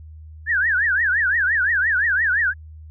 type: tone with vibrato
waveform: sine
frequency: 1661.2 Hz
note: G#6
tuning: in tune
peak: -16 dBFS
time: 0.46-2.54 s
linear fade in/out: 50 ms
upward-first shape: triangle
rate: 5.8 Hz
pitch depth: 270 cents each way
effects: added 78 Hz sine -37 dBFS peak until 2.9 s